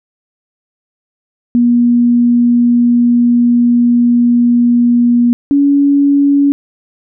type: tone pair in turn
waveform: sine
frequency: 240 / 282.5 Hz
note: B3 / C#4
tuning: -49 / +33 cents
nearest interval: minor third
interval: 282 cents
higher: second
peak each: -6 dBFS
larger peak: neither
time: 1.55-5.33 / 5.51-6.52 s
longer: first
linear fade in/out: 0 ms
effects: none